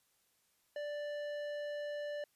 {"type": "tone with tanh clipping", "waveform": "sine", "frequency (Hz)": 587.3, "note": "D5", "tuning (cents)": 0, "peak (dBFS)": -40, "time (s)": [0.76, 2.24], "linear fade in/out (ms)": 2, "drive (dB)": 13, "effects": ["white hiss -75 dBFS RMS until 2.35 s", "resampled to 32000 Hz"]}